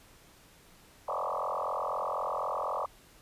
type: tone with frequency modulation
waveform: sine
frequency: 867 Hz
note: A5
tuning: 26 cents flat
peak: -30 dBFS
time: 1.08-2.86 s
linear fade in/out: 5 ms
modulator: 44 Hz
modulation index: 7.7
effects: pink hiss -58 dBFS RMS until 3.21 s + resampled to 32000 Hz